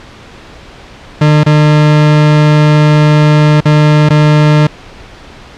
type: tone with dropouts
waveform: 40% pulse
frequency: 150.8 Hz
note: D3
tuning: 46 cents sharp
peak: -3 dBFS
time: 1.21-4.67 s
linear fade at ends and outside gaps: 5 ms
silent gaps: 1.435-1.462 / 3.606-3.654 / 4.09-4.103 s
effects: pink hiss -33 dBFS RMS until 5.57 s + low-pass 4000 Hz 12 dB/octave